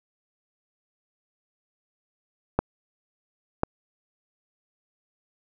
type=clicks; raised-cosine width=1 ms; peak=-6 / -7 dBFS; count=2; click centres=2.59 / 3.634 s; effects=none